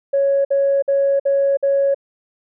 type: tone bursts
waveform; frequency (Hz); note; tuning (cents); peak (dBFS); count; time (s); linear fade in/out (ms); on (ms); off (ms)
sine; 554.4; C#5; 0; -12; 5; 0.13-1.946; 10; 320; 54
effects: tanh soft clip ceiling -9 dBFS